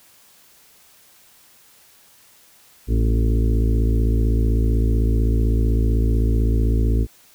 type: harmonic tone with a mistuned harmonic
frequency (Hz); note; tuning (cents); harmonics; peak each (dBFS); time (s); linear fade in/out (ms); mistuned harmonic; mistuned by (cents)
55.8; A1; +25; 1 / 2 / 4 / 5 / 6 / 7 / 8; -16 / -22 / -28 / -30 / -32 / -33 / -34; 2.87-7.07; 50; 4; +39
effects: white hiss -52 dBFS RMS until 7.34 s